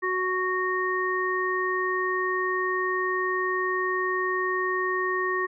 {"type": "harmonic tone", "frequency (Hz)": 370, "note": "F#4", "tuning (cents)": 0, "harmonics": [1, 3, 5], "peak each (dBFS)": [-28, -28, -28], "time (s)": [0.02, 5.47], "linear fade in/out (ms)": 20, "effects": []}